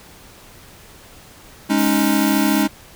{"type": "chord", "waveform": "square", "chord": "Ab suspended fourth", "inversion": "none", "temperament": "equal", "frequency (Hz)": [207.7, 277.2, 311.1], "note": ["Ab3", "Db4", "Eb4"], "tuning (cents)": [0, 0, 0], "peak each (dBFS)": -20, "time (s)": [1.69, 2.68], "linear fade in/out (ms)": 20}
{"type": "noise", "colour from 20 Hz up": "blue", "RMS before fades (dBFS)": -28, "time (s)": [1.77, 2.64], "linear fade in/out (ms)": 20}
{"effects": ["pink hiss -44 dBFS RMS until 2.95 s"]}